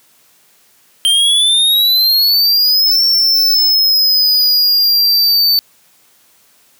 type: exponential two-way sweep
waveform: square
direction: up then down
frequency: 3136 to 5450 to 4539 Hz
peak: -9 dBFS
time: 1.05-5.59 s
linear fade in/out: 0 ms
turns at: 3.04 s
effects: white hiss -51 dBFS RMS until 6.79 s + high-pass 100 Hz 12 dB/octave